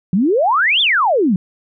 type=exponential two-way sweep; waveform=sine; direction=up then down; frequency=169.3 to 3635 to 169.3 Hz; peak=-11 dBFS; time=0.13-1.36 s; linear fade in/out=2 ms; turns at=0.81 s; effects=none